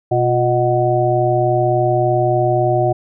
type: harmonic tone with a mistuned harmonic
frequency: 123.47 Hz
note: B2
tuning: in tune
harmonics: 1 / 3 / 5 / 6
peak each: -18 / -18 / -18 / -18 dBFS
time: 0.11-2.93 s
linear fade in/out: 10 ms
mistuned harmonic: 3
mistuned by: -64 cents
effects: none

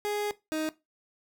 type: tone pair in turn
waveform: 30% pulse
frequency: 414.9 / 312.4 Hz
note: G#4 / D#4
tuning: -2 / +7 cents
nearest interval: perfect fourth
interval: 491 cents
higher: first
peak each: -26 dBFS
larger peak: neither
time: 0.05-0.31 / 0.52-0.69 s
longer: first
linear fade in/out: 0 ms
effects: noise-tail reverb RT60 0.2 s tail -17 dB re dry

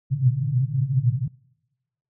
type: band-pass noise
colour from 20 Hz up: pink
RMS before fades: -22 dBFS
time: 0.1-1.28 s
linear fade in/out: 5 ms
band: 120 to 140 Hz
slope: 96 dB/octave
effects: noise-tail reverb RT60 1.0 s tail -25 dB re dry

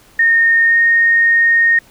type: tone with pitch glide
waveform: sine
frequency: 1837 to 1850.8 Hz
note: A#6 to A#6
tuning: -26 to -13 cents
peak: -8 dBFS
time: 0.19-1.79 s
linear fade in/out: 5 ms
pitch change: +13 cents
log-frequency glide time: 0.66-0.76 s
effects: pink hiss -47 dBFS RMS until 1.9 s

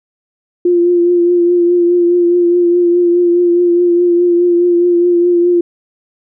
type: tone with vibrato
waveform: sine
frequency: 349.2 Hz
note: F4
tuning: in tune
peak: -7 dBFS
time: 0.65-5.61 s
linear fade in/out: 5 ms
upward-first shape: triangle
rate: 4.8 Hz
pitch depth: 31 cents each way
effects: none

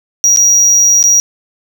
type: tone with dropouts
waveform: triangle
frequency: 5750 Hz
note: F8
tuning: 50 cents sharp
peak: -4 dBFS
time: 0.24-1.2 s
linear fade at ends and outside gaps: 0 ms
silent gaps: 0.362-0.372 / 1.028-1.039 s
effects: none

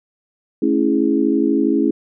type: chord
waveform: sine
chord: A major seventh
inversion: none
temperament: equal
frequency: 220 / 277.2 / 329.6 / 415.3 Hz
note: A3 / C#4 / E4 / G#4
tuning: 0 / 0 / 0 / 0 cents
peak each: -21 / -17 / -18 / -22 dBFS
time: 0.62-1.91 s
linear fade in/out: 5 ms
effects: none

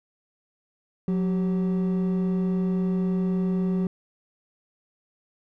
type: tone pair together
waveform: triangle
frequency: 181.92 / 385.7 Hz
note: F#3 / G4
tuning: -29 / -28 cents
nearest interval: octave + minor second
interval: 1301 cents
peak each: -19 / -28 dBFS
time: 1.08-3.87 s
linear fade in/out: 2 ms
effects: tanh soft clip ceiling -17 dBFS

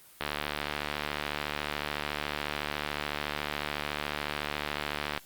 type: click train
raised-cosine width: 0.3 ms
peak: -14 dBFS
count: 368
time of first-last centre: 0.21-5.176 s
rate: 73.9 Hz
effects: white hiss -55 dBFS RMS until 5.25 s + Opus 32 kbps

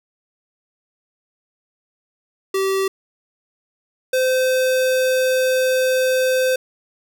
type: tone pair in turn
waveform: square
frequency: 386.1 / 515.4 Hz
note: G4 / C5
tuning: -26 / -26 cents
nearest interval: perfect fourth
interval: 500 cents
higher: second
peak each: -18 / -16 dBFS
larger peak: second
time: 2.54-2.88 / 4.13-6.56 s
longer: second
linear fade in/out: 5 ms
effects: none

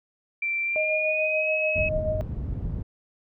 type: tone with pitch glide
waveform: sine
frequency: 2349 to 2562 Hz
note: D7 to E7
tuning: 0 to -50 cents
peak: -24 dBFS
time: 0.42-1.89 s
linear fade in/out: 5 ms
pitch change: +150 cents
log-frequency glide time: 0.63-1.5 s
type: tone with tremolo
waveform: sine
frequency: 622.3 Hz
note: D#5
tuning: in tune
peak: -23 dBFS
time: 0.76-2.21 s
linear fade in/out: 0 ms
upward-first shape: sine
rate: 6.9 Hz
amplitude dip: 45%
type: low-pass noise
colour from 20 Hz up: white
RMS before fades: -30 dBFS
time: 1.75-2.83 s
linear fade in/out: 10 ms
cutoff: 100 Hz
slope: 12 dB/octave
effects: none

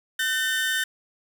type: tone pair together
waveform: 30% pulse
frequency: 1523 / 1804.4 Hz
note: F#6 / A6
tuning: +50 / +43 cents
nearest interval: minor third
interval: 293 cents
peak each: -23 dBFS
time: 0.19-0.84 s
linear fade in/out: 5 ms
effects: none

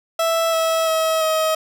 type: tone with pitch steps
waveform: 30% pulse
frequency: 659.3 / 650.6 / 642 / 633.5 Hz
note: E5 / E5 / E5 / D#5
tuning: 0 / -23 / -46 / +31 cents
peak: -14 dBFS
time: 0.19-1.55 s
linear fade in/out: 5 ms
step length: 340 ms
effects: none

